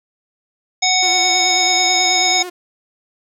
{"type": "harmonic tone", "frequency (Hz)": 743, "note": "F#5", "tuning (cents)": 7, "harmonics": [1, 3, 5, 7, 9], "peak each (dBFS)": [-19, -19, -19, -19, -19], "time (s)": [0.82, 2.43], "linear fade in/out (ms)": 10}
{"type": "tone with vibrato", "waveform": "sawtooth", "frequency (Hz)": 352.2, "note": "F4", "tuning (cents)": 15, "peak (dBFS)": -23, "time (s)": [1.02, 2.5], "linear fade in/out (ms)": 10, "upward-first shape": "sine", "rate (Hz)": 9.2, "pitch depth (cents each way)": 59}
{"effects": []}